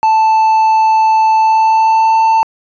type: tone with pitch glide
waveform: triangle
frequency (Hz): 880 to 891.8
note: A5 to A5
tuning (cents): 0 to +23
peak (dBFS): -5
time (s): 0.03-2.43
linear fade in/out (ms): 0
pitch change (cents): +23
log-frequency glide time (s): 1.38-2.21
effects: resampled to 16000 Hz

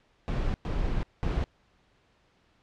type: noise bursts at uneven times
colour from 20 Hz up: brown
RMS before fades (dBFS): -28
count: 3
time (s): 0.28-0.54 / 0.65-1.03 / 1.23-1.44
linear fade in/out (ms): 0
effects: pink hiss -66 dBFS RMS until 2.62 s + low-pass 4000 Hz 12 dB/octave

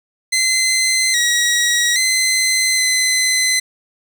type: tone with pitch steps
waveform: 15% pulse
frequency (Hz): 2058 / 1909 / 2051 / 2036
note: C7 / A#6 / C7 / C7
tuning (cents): -29 / +41 / -35 / -48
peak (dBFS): -7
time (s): 0.32-3.6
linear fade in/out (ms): 10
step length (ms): 820
effects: none

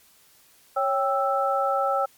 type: tone cluster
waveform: sine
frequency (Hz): 552 / 788 / 1321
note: C#5 / G5 / E6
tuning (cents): -7 / +9 / +3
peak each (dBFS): -25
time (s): 0.76-2.06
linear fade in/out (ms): 10
effects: white hiss -57 dBFS RMS until 2.17 s + MP3 96 kbps

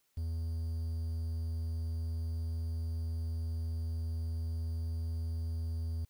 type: tone with quantisation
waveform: triangle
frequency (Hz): 81.8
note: E2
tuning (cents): -13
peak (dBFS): -31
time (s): 0.17-6.05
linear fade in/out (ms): 5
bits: 10
effects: white hiss -75 dBFS RMS until 6.09 s

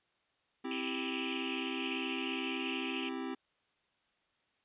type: chord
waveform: square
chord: C major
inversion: none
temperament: equal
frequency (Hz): 261.6 / 329.6 / 392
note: C4 / E4 / G4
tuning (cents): 0 / 0 / 0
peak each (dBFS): -40 / -43 / -44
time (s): 0.64-3.35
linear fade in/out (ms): 10
type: band-pass noise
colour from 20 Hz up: pink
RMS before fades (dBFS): -41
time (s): 0.71-3.09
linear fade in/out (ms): 2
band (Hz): 2400 to 3100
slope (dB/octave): 96
effects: white hiss -75 dBFS RMS until 4.64 s + resampled to 8000 Hz

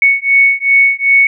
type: beating tone pair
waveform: sine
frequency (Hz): 2217 / 2219.6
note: C#7 / C#7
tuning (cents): 0 / +2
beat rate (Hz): 2.6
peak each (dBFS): -10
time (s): 0.02-1.27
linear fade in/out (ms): 2
effects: none

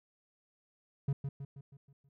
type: tone with echo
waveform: triangle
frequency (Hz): 138.59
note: C#3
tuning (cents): 0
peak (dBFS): -26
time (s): 1.08-1.13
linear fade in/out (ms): 5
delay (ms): 160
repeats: 6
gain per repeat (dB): -6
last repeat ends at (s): 2.09
effects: none

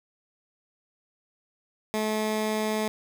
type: tone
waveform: 15% pulse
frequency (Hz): 215.8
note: A3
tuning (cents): -33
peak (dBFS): -19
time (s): 1.94-2.88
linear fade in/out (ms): 0
effects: none

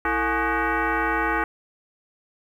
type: tone with frequency modulation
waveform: sine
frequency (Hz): 329.6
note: E4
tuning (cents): 0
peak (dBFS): -20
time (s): 0.05-1.44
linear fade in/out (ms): 2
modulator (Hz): 390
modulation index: 4.3
effects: 9-bit

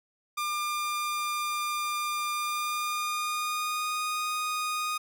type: tone with pitch glide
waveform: sawtooth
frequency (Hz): 1199 to 1237.7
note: D6 to D#6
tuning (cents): +36 to -9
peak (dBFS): -25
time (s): 0.37-4.98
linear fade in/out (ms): 10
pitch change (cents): +55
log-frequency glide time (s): 2.34-4.03
effects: none

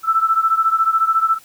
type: beating tone pair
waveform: sine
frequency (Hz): 1318.5 / 1332.5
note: E6 / E6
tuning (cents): 0 / +18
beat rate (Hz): 14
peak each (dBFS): -15 / -18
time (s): 0.03-1.39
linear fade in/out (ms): 50
effects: white hiss -48 dBFS RMS until 1.44 s

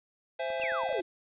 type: chord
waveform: square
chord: C augmented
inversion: none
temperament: equal with one note detuned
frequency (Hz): 523.3 / 665.8 / 830.6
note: C5 / E5 / G#5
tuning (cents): 0 / +17 / 0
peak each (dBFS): -35 / -35 / -40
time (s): 0.39-1.01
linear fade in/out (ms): 10
type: clicks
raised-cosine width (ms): 1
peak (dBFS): -35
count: 8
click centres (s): 0.503 / 0.599 / 0.637 / 0.721 / 0.836 / 0.891 / 0.928 / 0.993
type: exponential sweep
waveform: sine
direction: down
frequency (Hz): 2831 to 329.6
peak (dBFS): -31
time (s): 0.61-1.02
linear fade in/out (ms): 10
effects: resampled to 8000 Hz + 10-bit

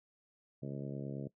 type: harmonic tone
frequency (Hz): 69.3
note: C#2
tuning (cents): 0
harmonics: 2 / 3 / 4 / 5 / 6 / 7 / 8 / 9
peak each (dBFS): -41 / -45 / -47 / -49 / -51 / -52 / -53 / -54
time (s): 0.62-1.28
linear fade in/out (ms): 10
effects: noise-tail reverb RT60 0.1 s tail -19 dB re dry

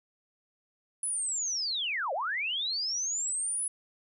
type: linear two-way sweep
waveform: sine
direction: down then up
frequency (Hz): 10290 to 505 to 10290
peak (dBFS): -29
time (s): 1.03-3.68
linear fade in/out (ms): 2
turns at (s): 2.13
effects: none

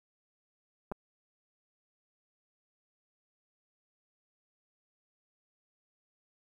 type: clicks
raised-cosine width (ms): 1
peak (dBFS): -24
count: 2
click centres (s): 0.916 / 0.921
effects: 10-bit

